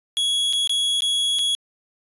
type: tone with dropouts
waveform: 45% pulse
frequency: 3344 Hz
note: G#7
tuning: 11 cents sharp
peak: -19 dBFS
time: 0.17-1.55 s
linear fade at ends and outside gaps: 0 ms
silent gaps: 0.527-0.533 / 0.674-0.695 / 1.006-1.021 / 1.387-1.391 s
effects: resampled to 24000 Hz